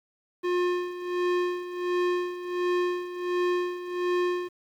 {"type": "tone with tremolo", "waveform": "square", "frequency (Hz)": 356.6, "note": "F4", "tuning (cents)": 36, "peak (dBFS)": -23, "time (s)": [0.43, 4.49], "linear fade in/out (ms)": 20, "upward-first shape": "sine", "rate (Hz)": 1.4, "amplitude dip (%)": 75, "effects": ["low-pass 3000 Hz 12 dB/octave", "9-bit"]}